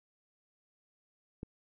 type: click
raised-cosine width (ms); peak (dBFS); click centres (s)
3; -27; 1.431
effects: none